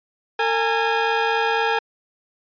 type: tone pair together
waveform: 20% pulse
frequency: 454 / 824 Hz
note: A#4 / G#5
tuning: -46 / -14 cents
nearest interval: minor seventh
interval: 1032 cents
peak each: -16 dBFS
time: 0.39-1.79 s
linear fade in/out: 5 ms
effects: resampled to 11025 Hz